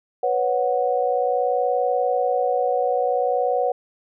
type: chord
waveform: sine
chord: B suspended second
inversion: none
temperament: equal with one note detuned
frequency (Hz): 493.9 / 554.4 / 737.9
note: B4 / C#5 / F#5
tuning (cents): 0 / 0 / -5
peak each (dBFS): -22 / -24 / -22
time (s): 0.23-3.72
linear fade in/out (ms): 5
effects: none